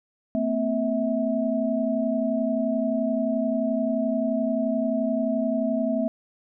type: tone cluster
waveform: sine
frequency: 225.8 / 257.3 / 648 Hz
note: A3 / C4 / E5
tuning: +45 / -29 / -30 cents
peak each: -26 dBFS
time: 0.35-6.08 s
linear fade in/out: 0 ms
effects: none